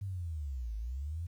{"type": "linear two-way sweep", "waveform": "sine", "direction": "down then up", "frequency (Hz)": [101, 51.91, 88.1], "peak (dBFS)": -35, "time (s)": [0.01, 1.27], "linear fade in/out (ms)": 10, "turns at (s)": 0.76, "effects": ["11-bit"]}